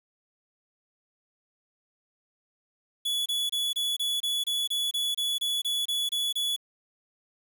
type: tone bursts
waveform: 45% pulse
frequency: 3409 Hz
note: G#7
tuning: 45 cents sharp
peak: -26 dBFS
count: 15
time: 3.05-6.564 s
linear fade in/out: 10 ms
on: 210 ms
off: 26 ms
effects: 9-bit